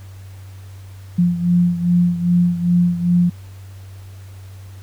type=beating tone pair; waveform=sine; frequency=174.61 / 177.11 Hz; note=F3 / F3; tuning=0 / +25 cents; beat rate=2.5 Hz; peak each=-14 / -19 dBFS; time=1.18-3.3 s; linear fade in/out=10 ms; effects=added 96 Hz sine -34 dBFS peak until 4.82 s + pink hiss -49 dBFS RMS until 4.82 s